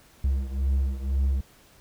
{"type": "beating tone pair", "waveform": "triangle", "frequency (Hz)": [66.8, 68.8], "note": ["C2", "C#2"], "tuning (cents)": [36, -12], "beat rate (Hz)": 2, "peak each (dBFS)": [-22, -26], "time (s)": [0.24, 1.41], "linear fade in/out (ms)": 5, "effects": ["pink hiss -56 dBFS RMS until 1.8 s"]}